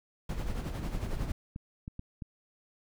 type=noise with tremolo; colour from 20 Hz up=brown; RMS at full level=-32 dBFS; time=0.29-1.32 s; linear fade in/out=5 ms; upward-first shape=sine; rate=11 Hz; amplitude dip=55%
type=clicks; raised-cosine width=5 ms; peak=-27 dBFS; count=7; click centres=0.862 / 0.973 / 1.17 / 1.561 / 1.879 / 1.994 / 2.222 s
effects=none